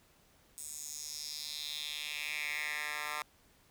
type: tone with high-pass filter sweep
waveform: 10% pulse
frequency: 149.8 Hz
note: D3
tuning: 35 cents sharp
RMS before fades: -40 dBFS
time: 0.58-3.22 s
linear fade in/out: 0 ms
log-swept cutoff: 8300 to 1300 Hz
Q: 3.4
effects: pink hiss -66 dBFS RMS until 3.7 s